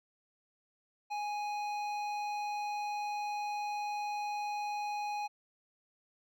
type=tone with hard clipping; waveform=triangle; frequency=830.6 Hz; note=G#5; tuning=in tune; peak=-36 dBFS; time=1.1-5.28 s; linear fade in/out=20 ms; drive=15 dB; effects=none